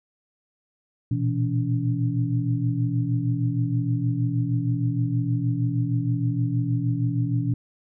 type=tone cluster; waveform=sine; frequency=116.2 / 122.6 / 166.9 / 285.7 Hz; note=A#2 / B2 / E3 / D4; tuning=-5 / -12 / +22 / -48 cents; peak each=-29 / -23 / -29 / -29 dBFS; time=1.11-7.54 s; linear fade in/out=5 ms; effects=none